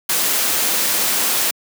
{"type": "noise", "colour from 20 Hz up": "white", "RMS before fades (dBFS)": -18, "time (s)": [0.09, 1.51], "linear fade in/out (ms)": 5, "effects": ["high-pass 200 Hz 12 dB/octave"]}